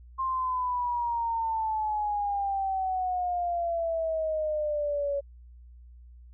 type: exponential sweep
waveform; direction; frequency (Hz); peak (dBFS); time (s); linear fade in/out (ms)
sine; down; 1061 to 560; -26; 0.18-5.21; 20
effects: added 60 Hz sine -47 dBFS peak until 6.33 s